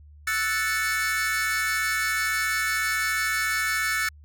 45% pulse chord, F# minor seventh, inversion third, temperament equal, 1318.5 / 1480 / 1760 / 2217 Hz, E6 / F#6 / A6 / C#7, 0 / 0 / 0 / 0 cents, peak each -31 / -30 / -27 / -29 dBFS, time 0.27-4.09 s, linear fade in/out 5 ms, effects added 74 Hz sine -46 dBFS peak until 4.24 s

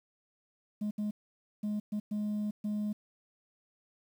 sine tone bursts at uneven times, 209.6 Hz, G#3, 16 cents sharp, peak -28 dBFS, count 6, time 0.81-0.91 / 0.98-1.11 / 1.63-1.8 / 1.92-2 / 2.11-2.51 / 2.64-2.93 s, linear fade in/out 10 ms, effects tanh soft clip ceiling -30 dBFS + 10-bit

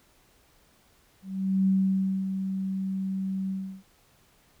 sine tone with ADSR envelope, 191.3 Hz, G3, 42 cents flat, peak -19 dBFS, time 1.22-3.83 s, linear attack 450 ms, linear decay 580 ms, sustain -8 dB, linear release 330 ms, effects pink hiss -62 dBFS RMS until 4.6 s

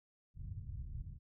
white low-pass noise, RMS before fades -45 dBFS, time 0.34-1.19 s, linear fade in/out 50 ms, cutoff 110 Hz, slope 24 dB/octave, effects none

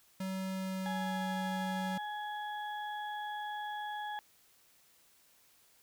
square tone with pitch glide, 189.6 to 187.86 Hz, F#3 to F#3, +43 to +27 cents, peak -36 dBFS, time 0.2-1.98 s, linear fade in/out 5 ms, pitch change -16 cents, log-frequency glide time 0.52-1.21 s
harmonic tone, 839 Hz, G#5, 17 cents sharp, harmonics 1 / 2 / 4, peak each -38 / -44 / -50 dBFS, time 0.86-4.19 s, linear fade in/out 0 ms
effects white hiss -66 dBFS RMS until 5.82 s

